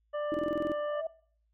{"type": "harmonic tone", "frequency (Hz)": 592, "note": "D5", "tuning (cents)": 14, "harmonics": [1, 2, 3, 5], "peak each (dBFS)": [-31, -40, -47, -54], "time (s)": [0.13, 1.02], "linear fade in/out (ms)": 20}
{"type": "tone bursts", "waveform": "sine", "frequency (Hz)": 314.8, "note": "D#4", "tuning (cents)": 20, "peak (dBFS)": -29, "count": 9, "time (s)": [0.32, 0.718], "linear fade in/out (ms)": 0, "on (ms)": 22, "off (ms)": 25}
{"type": "tone with exponential growth", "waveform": "sine", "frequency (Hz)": 646, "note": "E5", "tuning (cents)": -35, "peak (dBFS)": -29, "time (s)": [0.73, 1.07], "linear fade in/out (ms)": 5, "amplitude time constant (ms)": 72}
{"effects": ["noise-tail reverb RT60 0.5 s tail -19 dB re dry", "added 55 Hz sine -70 dBFS peak until 1.53 s"]}